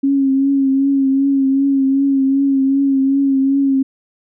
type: tone with vibrato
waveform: sine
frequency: 272.6 Hz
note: C#4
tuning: 29 cents flat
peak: -11 dBFS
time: 0.03-3.83 s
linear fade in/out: 10 ms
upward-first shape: triangle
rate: 2.6 Hz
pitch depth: 39 cents each way
effects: none